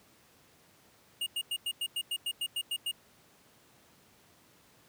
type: tone bursts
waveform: square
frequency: 2850 Hz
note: F7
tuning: 34 cents sharp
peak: -31 dBFS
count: 12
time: 1.21-2.914 s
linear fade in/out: 5 ms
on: 54 ms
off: 96 ms
effects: pink hiss -62 dBFS RMS until 4.88 s + high-pass 100 Hz 12 dB/octave